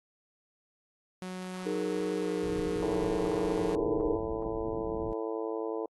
sawtooth tone with pitch glide, 184.2 to 180.62 Hz, F#3 to F#3, -7 to -41 cents, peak -33 dBFS, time 1.22-3.75 s, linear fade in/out 0 ms, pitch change -34 cents, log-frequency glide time 2.21-2.3 s
sine chord, D# suspended fourth, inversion none, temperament equal, 311.1 / 415.3 / 466.2 Hz, D#4 / G#4 / A#4, 0 / 0 / 0 cents, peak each -34 dBFS, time 1.65-4.17 s, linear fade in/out 20 ms
pink low-pass noise, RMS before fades -41 dBFS, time 2.43-5.13 s, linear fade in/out 0 ms, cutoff 400 Hz, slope 48 dB/octave
harmonic tone, 111 Hz, A2, 16 cents sharp, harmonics 3 / 4 / 5 / 6 / 7 / 8 / 9, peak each -37 / -34 / -41 / -43 / -47 / -46 / -45 dBFS, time 2.82-5.86 s, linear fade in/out 5 ms
effects AAC 32 kbps

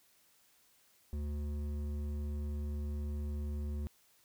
sine tone with hard clipping, 73.42 Hz, D2, in tune, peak -37 dBFS, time 1.13-3.87 s, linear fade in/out 0 ms, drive 10 dB, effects white hiss -68 dBFS RMS until 4.24 s

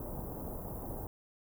pink band-stop noise, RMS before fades -41 dBFS, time 0-1.07 s, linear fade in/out 2 ms, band 860 to 14000 Hz, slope 24 dB/octave, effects none

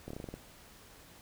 slowing click train, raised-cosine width 2 ms, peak -28 dBFS, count 8, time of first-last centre 0.08-0.34 s, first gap 25 ms, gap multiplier 1.13, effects pink hiss -56 dBFS RMS until 1.21 s

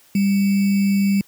sine tone with sample-and-hold, 198.3 Hz, G3, 20 cents sharp, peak -14 dBFS, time 0.15-1.21 s, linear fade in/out 2 ms, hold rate 2450 Hz, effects white hiss -53 dBFS RMS until 1.27 s + high-pass 80 Hz 12 dB/octave

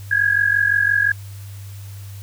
sine tone pair together, 1628.2 / 1674 Hz, G#6 / G#6, -35 / +13 cents, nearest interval unison, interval 48 cents, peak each -17 dBFS, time 0.11-1.12 s, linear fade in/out 5 ms, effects added 99 Hz sine -32 dBFS peak until 2.22 s + white hiss -46 dBFS RMS until 2.22 s

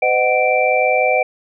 sine tone cluster, 509 / 615 / 745 / 2347 Hz, C5 / D#5 / F#5 / D7, -48 / -20 / +12 / -2 cents, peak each -18 dBFS, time 0.02-1.23 s, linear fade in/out 5 ms, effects none

